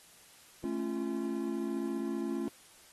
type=chord; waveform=triangle; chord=A augmented; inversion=none; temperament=just; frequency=220 / 275 / 343.8 Hz; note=A3 / C#4 / E#4; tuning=0 / -14 / -27 cents; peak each=-35 / -35 / -34 dBFS; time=0.64-2.48 s; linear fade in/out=0 ms; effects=white hiss -58 dBFS RMS until 2.92 s + AAC 32 kbps